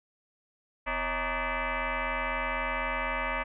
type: tone with frequency modulation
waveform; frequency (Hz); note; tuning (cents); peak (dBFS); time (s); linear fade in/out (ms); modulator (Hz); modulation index
sine; 550; C#5; -14; -28; 0.86-3.44; 20; 296; 6.5
effects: none